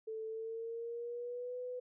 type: tone with pitch glide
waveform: sine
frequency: 441.2 to 498.1 Hz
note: A4 to B4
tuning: +5 to +15 cents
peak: -39 dBFS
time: 0.07-1.8 s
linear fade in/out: 10 ms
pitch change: +210 cents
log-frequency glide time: 0.27-1.57 s
effects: none